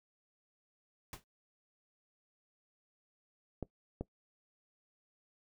pink noise with exponential decay, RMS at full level -42 dBFS, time 1.13-1.24 s, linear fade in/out 1 ms, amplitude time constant 23 ms
clicks, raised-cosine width 2 ms, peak -24 dBFS, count 2, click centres 3.627 / 4.01 s
effects noise-tail reverb RT60 0.1 s tail -20 dB re dry

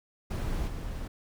brown noise with level steps, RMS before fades -31 / -36 dBFS, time 0.3-1.08 s, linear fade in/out 10 ms, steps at 0.67 s, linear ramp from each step 10 ms, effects none

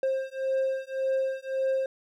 triangle beating tone pair, 530 / 531.8 Hz, C5 / C5, +22 / +28 cents, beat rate 1.8 Hz, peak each -27 dBFS, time 0.03-1.86 s, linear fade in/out 2 ms, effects none

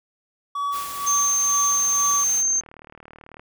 triangle tone with tremolo, 1137 Hz, C#6, 44 cents sharp, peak -20 dBFS, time 0.55-2.24 s, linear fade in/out 5 ms, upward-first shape sine, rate 2.1 Hz, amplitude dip 70%
white noise, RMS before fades -35 dBFS, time 0.71-2.44 s, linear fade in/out 50 ms
sine tone, 6320 Hz, G8, 13 cents sharp, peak -18 dBFS, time 1.06-2.61 s, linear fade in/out 20 ms
click train, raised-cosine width 0.5 ms, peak -28 dBFS, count 65, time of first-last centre 1.72-3.395 s, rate 38.2 Hz
effects none

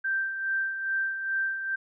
sine tone with tremolo, 1568 Hz, G6, in tune, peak -24 dBFS, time 0.04-1.76 s, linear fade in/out 10 ms, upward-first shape sine, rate 2.4 Hz, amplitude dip 55%, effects none

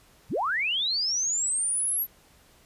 sine linear sweep, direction up, 37.9 to 11840 Hz, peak -24 dBFS, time 0.29-2.07 s, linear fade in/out 50 ms, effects pink hiss -58 dBFS RMS until 2.65 s + resampled to 32000 Hz

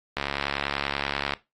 click train, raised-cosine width 0.3 ms, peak -10 dBFS, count 83, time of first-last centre 0.17-1.336 s, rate 70.3 Hz, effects noise-tail reverb RT60 0.2 s tail -17 dB re dry + AAC 32 kbps

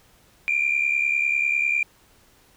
sine tone pair together, 2349 / 2419 Hz, D7 / D#7, 0 / -49 cents, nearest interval minor second, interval 51 cents, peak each -22 / -21 dBFS, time 0.48-1.83 s, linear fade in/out 0 ms, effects tanh soft clip ceiling -13 dBFS + pink hiss -57 dBFS RMS until 2.56 s

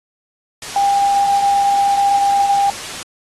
sine tone in noise, 800 Hz, G5, 35 cents sharp, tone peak -11 dBFS, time 0.76-2.7 s, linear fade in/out 2 ms, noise white, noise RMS -27 dBFS, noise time 0.62-3.03 s, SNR +13 dB, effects low-pass 8000 Hz 12 dB/octave + AAC 32 kbps

